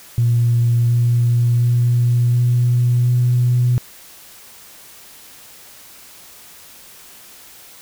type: tone with pitch steps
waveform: sine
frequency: 118.5 / 119.6 / 120.71 / 121.83 / 122.96 Hz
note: A#2 / A#2 / B2 / B2 / B2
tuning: +29 / +45 / -39 / -23 / -7 cents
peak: -11 dBFS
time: 0.18-3.78 s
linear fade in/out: 0 ms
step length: 720 ms
effects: tanh soft clip ceiling -7 dBFS + white hiss -42 dBFS RMS until 7.81 s